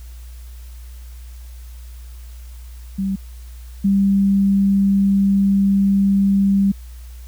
sine tone pair in turn, 193.9 / 197.06 Hz, G3 / G3, -19 / +9 cents, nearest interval unison, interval 28 cents, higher second, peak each -18 / -12 dBFS, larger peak second, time 2.98-3.16 / 3.84-6.72 s, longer second, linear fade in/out 10 ms, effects added 60 Hz sine -33 dBFS peak until 7.27 s + white hiss -50 dBFS RMS until 7.27 s

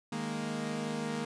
sawtooth chord, D# suspended fourth, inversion none, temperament equal, 155.56 / 207.7 / 233.1 Hz, D#3 / G#3 / A#3, 0 / 0 / 0 cents, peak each -36 / -35 / -32 dBFS, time 0.12-1.25 s, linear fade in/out 5 ms, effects resampled to 22050 Hz

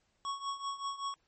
square tone with tremolo, 1108.7 Hz, C#6, in tune, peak -33 dBFS, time 0.25-1.14 s, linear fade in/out 0 ms, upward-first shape triangle, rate 5.2 Hz, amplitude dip 85%, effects pink hiss -75 dBFS RMS until 1.27 s + MP3 32 kbps

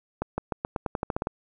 accelerating click train, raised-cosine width 1 ms, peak -13 dBFS, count 12, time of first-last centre 0.22-1.271 s, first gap 160 ms, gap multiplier 0.89, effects none

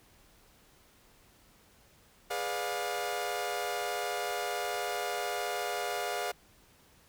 sawtooth chord, G# diminished seventh, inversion none, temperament equal with one note detuned, 415.3 / 493.9 / 587.3 / 711.1 Hz, G#4 / B4 / D5 / F5, 0 / 0 / 0 / +31 cents, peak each -35 / -36 / -36 / -31 dBFS, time 2.3-6.32 s, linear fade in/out 10 ms, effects pink hiss -62 dBFS RMS until 7.08 s

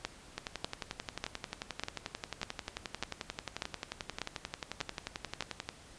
two click trains, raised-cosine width 0.2 ms, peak -16 / -19 dBFS, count 10 / 61, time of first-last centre 0.05-5.407 / 0.38-5.69 s, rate 1.68 / 11.3 Hz, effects pink hiss -55 dBFS RMS until 5.98 s + resampled to 22050 Hz

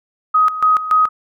sine tone with tremolo, 1258 Hz, D#6, 19 cents sharp, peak -9 dBFS, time 0.34-1.09 s, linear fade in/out 10 ms, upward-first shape square, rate 3.5 Hz, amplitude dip 75%, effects none

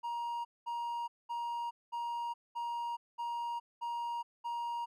triangle tone bursts, 944 Hz, A#5, 22 cents sharp, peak -33 dBFS, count 8, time 0.03-4.86 s, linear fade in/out 20 ms, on 420 ms, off 210 ms, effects none

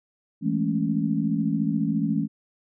sine chord, A major seventh, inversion second, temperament equal with one note detuned, 164.81 / 207.7 / 221.8 / 277.2 Hz, E3 / G#3 / A3 / C#4, 0 / 0 / +14 / 0 cents, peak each -27 dBFS, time 0.41-2.28 s, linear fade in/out 50 ms, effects none

